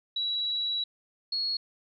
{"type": "tone pair in turn", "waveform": "sine", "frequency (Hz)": [3906, 4327], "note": ["B7", "C#8"], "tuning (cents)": [-20, -43], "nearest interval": "major second", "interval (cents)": 177, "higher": "second", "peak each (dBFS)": -27, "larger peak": "neither", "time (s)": [[0.16, 0.84], [1.32, 1.57]], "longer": "first", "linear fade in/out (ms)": 5, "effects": []}